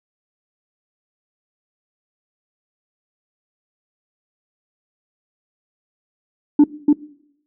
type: tone with echo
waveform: sine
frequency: 293.7 Hz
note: D4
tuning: in tune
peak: -4 dBFS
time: 6.59-6.64 s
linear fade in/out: 5 ms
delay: 290 ms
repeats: 1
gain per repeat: -3 dB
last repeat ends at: 6.93 s
effects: noise-tail reverb RT60 0.8 s tail -22 dB re dry + tanh soft clip ceiling -5 dBFS